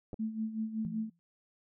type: clicks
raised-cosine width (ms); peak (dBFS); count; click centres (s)
2; -29; 2; 0.132 / 0.142
type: tone with tremolo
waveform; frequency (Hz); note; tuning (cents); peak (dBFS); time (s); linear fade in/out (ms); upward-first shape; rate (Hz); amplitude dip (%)
sine; 220; A3; 0; -30; 0.19-1.1; 10; sine; 5.3; 70
type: tone with exponential decay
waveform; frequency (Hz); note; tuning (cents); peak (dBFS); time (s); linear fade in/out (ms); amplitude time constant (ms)
sine; 170; F3; -46; -33; 0.85-1.19; 0; 72
effects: none